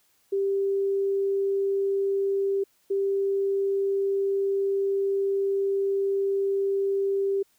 sine tone pair in turn, 393.5 / 393.5 Hz, G4 / G4, +7 / +7 cents, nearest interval unison, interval 0 cents, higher neither, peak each -22 dBFS, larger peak neither, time 0.32-2.64 / 2.9-7.43 s, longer second, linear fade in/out 10 ms, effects white hiss -66 dBFS RMS until 7.58 s

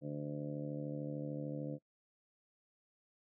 harmonic tone, 73.42 Hz, D2, in tune, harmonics 2 / 3 / 4 / 5 / 6 / 7 / 8 / 9, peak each -42 / -49 / -43 / -54 / -57 / -46 / -53 / -58 dBFS, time 0.01-1.79 s, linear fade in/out 50 ms, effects noise-tail reverb RT60 0.1 s tail -24 dB re dry

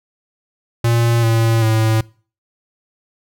square tone with pitch steps, 117.1 / 113.9 / 110.78 Hz, A#2 / A#2 / A2, +8 / -40 / +12 cents, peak -13 dBFS, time 0.84-2.01 s, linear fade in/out 5 ms, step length 390 ms, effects noise-tail reverb RT60 0.4 s tail -23 dB re dry

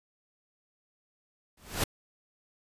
pink noise with exponential growth, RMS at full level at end -24 dBFS, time 1.57-1.84 s, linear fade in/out 5 ms, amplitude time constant 57 ms, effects resampled to 32000 Hz

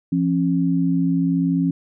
sine tone pair together, 171.1 / 271.8 Hz, F3 / C#4, -35 / -34 cents, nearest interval minor sixth, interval 801 cents, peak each -19 dBFS, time 0.12-1.71 s, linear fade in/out 5 ms, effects none

